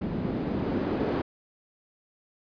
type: noise with low-pass filter sweep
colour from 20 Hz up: blue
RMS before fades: -29 dBFS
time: 0.01-1.22 s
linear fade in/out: 10 ms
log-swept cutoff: 210 to 350 Hz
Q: 1.2
effects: resampled to 11025 Hz

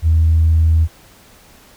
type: tone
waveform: sine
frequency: 80.6 Hz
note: E2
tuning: 38 cents flat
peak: -8 dBFS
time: 0.02-0.88 s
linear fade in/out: 50 ms
effects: tanh soft clip ceiling -5 dBFS + pink hiss -46 dBFS RMS until 1.76 s

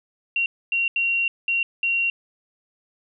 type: tone bursts at uneven times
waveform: sine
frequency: 2750 Hz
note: F7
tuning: 27 cents flat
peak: -19 dBFS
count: 5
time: 0.36-0.46 / 0.72-0.88 / 0.96-1.28 / 1.48-1.63 / 1.83-2.1 s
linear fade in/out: 2 ms
effects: none

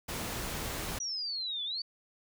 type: noise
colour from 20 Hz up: pink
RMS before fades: -37 dBFS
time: 0.08-0.99 s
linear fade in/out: 10 ms
type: exponential two-way sweep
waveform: sine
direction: down then up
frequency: 5870 to 3400 to 4640 Hz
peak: -33 dBFS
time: 1-1.82 s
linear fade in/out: 5 ms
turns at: 1.64 s
effects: none

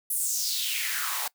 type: noise with high-pass filter sweep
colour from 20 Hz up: white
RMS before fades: -29 dBFS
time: 0.1-1.28 s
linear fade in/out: 5 ms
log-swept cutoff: 11000 to 760 Hz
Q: 3.5
effects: noise-tail reverb RT60 0.1 s tail -21 dB re dry

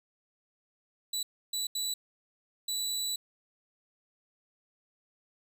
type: tone bursts at uneven times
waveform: 25% pulse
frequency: 3951 Hz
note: B7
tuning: in tune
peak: -27 dBFS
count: 4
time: 1.13-1.23 / 1.53-1.67 / 1.75-1.94 / 2.68-3.16 s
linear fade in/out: 5 ms
effects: none

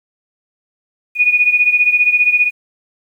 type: beating tone pair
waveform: sine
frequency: 2459 / 2474 Hz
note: D#7 / D#7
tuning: -21 / -10 cents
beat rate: 15 Hz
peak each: -11 / -15 dBFS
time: 1.15-2.51 s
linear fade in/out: 50 ms
effects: 8-bit

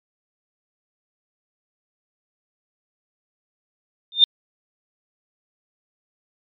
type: tone with exponential growth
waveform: sine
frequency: 3617 Hz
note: A7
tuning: 47 cents sharp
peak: -4 dBFS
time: 4.12-4.24 s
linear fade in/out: 1 ms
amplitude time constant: 26 ms
effects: MP3 96 kbps

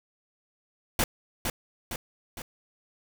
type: noise with echo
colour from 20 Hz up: pink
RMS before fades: -24 dBFS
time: 0.99-1.04 s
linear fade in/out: 2 ms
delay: 460 ms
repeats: 3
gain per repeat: -5 dB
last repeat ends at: 2.42 s
effects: none

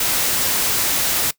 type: noise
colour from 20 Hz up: white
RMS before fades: -19 dBFS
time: 0-1.31 s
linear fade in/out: 5 ms
effects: noise-tail reverb RT60 0.1 s tail -20 dB re dry

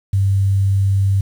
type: tone with quantisation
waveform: sine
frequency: 97.8 Hz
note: G2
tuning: 4 cents flat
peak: -12 dBFS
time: 0.13-1.21 s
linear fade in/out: 5 ms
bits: 7
effects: none

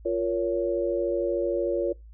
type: chord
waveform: sine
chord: Bb minor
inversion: second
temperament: just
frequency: 349.6 / 466.2 / 559.4 Hz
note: F4 / Bb4 / Db5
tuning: +2 / 0 / +16 cents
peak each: -27 / -29 / -27 dBFS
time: 0.05-1.93 s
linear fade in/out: 10 ms
effects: noise-tail reverb RT60 0.2 s tail -23 dB re dry + added 55 Hz sine -44 dBFS peak until 2.13 s

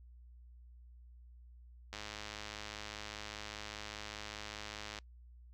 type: click train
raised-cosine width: 0.2 ms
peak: -26 dBFS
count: 322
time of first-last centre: 1.93-4.987 s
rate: 105 Hz
effects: noise-tail reverb RT60 0.1 s tail -24 dB re dry + added 60 Hz sine -54 dBFS peak until 5.53 s

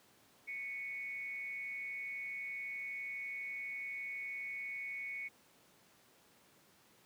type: tone with amplitude modulation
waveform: sine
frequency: 2217 Hz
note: C#7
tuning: in tune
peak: -37 dBFS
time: 0.47-5.29 s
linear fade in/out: 20 ms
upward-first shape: sine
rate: 232 Hz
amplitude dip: 60%
effects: pink hiss -66 dBFS RMS until 7.05 s + high-pass 150 Hz 12 dB/octave

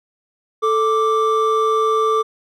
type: tone pair together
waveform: triangle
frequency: 440 / 1174.7 Hz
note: A4 / D6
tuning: 0 / 0 cents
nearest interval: octave + perfect fourth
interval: 1700 cents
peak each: -15 dBFS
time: 0.62-2.23 s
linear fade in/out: 20 ms
effects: none

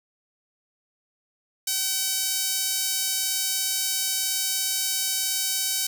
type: tone with high-pass filter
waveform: sawtooth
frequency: 763 Hz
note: G5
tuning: 47 cents flat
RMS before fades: -26 dBFS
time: 1.67-5.87 s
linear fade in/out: 5 ms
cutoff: 5300 Hz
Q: 0.87
effects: none

